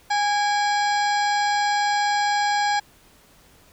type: harmonic tone with a mistuned harmonic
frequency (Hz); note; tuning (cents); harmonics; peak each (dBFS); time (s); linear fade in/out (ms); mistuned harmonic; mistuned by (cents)
823; G#5; -16; 1 / 2 / 3 / 4 / 5 / 6 / 7 / 9; -20 / -26 / -33 / -35 / -33 / -34 / -39 / -38; 0.1-2.8; 10; 3; -110
effects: pink hiss -54 dBFS RMS until 3.72 s